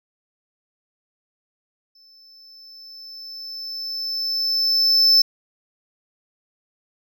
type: tone with exponential growth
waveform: triangle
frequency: 5274 Hz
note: E8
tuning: in tune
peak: -9 dBFS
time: 1.95-5.22 s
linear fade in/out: 5 ms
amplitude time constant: 710 ms
effects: none